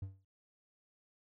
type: tone with exponential decay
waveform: triangle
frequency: 96.3 Hz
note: G2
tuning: 30 cents flat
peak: -34 dBFS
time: 0.02-0.25 s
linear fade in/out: 5 ms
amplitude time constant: 48 ms
effects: none